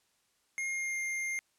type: tone with pitch glide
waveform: square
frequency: 2136 to 2114 Hz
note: C7 to C7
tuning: +35 to +17 cents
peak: -33 dBFS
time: 0.58-1.39 s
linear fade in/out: 0 ms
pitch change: -18 cents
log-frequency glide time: 0.68-0.99 s
effects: white hiss -73 dBFS RMS until 1.58 s + low-pass 10000 Hz 12 dB/octave